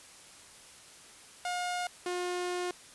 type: tone pair in turn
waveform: sawtooth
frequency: 715 / 357.5 Hz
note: F5 / F4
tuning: +41 / +41 cents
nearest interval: octave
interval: 1200 cents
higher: first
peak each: -28 dBFS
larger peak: neither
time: 1.45-1.87 / 2.06-2.71 s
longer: second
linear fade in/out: 2 ms
effects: white hiss -53 dBFS RMS until 2.94 s + resampled to 24000 Hz

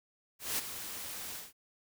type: noise with ADSR envelope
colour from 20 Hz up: white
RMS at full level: -32 dBFS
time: 0.39-1.53 s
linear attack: 190 ms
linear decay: 23 ms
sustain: -10 dB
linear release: 180 ms
effects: none

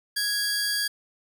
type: tone pair together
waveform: sawtooth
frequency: 1661.2 / 4699 Hz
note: G#6 / D8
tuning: 0 / 0 cents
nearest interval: octave + tritone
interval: 1800 cents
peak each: -24 dBFS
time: 0.16-0.88 s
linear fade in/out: 10 ms
effects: none

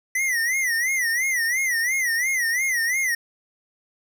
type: tone with vibrato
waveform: square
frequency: 1975.5 Hz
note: B6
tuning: in tune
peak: -21 dBFS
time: 0.15-3.15 s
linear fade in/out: 5 ms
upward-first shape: sine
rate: 2.9 Hz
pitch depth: 150 cents each way
effects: none

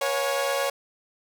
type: tone cluster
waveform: sawtooth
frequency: 480.4 / 553 / 716 / 834 Hz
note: B4 / C#5 / F5 / G#5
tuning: -48 / -4 / +43 / +7 cents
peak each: -29 / -21 / -30 / -30 dBFS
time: 0.01-0.7 s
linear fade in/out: 5 ms
effects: none

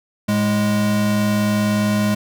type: tone pair together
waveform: square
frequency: 108.39 / 207.7 Hz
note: A2 / G#3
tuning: -26 / 0 cents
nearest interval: major seventh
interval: 1126 cents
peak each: -24 / -17 dBFS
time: 0.28-2.15 s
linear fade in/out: 10 ms
effects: none

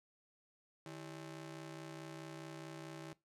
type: ring-modulated tone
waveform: sawtooth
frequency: 240.9 Hz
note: B3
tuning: 43 cents flat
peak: -40 dBFS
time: 0.86-3.13 s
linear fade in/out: 2 ms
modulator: 88.1 Hz
effects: noise-tail reverb RT60 0.2 s tail -19 dB re dry + low-pass 10000 Hz 12 dB/octave

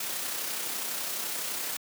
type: noise with amplitude modulation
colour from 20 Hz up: white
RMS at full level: -32 dBFS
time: 0-1.77 s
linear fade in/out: 5 ms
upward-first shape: sine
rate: 31.9 Hz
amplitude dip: 30%
effects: high-pass 200 Hz 12 dB/octave

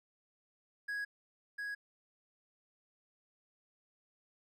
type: tone with echo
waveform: triangle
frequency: 1660 Hz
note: G#6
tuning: 1 cent flat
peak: -34 dBFS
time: 0.88-1.05 s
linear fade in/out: 10 ms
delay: 700 ms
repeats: 1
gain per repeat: -2 dB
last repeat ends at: 1.75 s
effects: none

